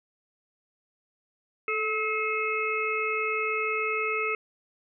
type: harmonic tone with a mistuned harmonic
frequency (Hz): 430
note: A4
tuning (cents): -40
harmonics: 1 / 3 / 5 / 6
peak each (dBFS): -31 / -31 / -31 / -31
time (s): 1.68-4.35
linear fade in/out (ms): 2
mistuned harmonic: 1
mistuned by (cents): +25
effects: none